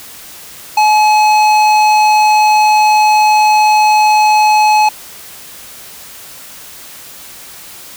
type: tone with hard clipping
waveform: sine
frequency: 852 Hz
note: G#5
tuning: 44 cents sharp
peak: -8 dBFS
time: 0.77-4.89 s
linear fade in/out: 5 ms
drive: 13 dB
effects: white hiss -33 dBFS RMS until 7.96 s